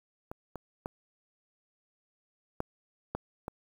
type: clicks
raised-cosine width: 1 ms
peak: -25 / -25 / -21 / -17 / -18 / -22 dBFS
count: 6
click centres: 0.315 / 0.557 / 0.859 / 2.604 / 3.15 / 3.481 s
effects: 8-bit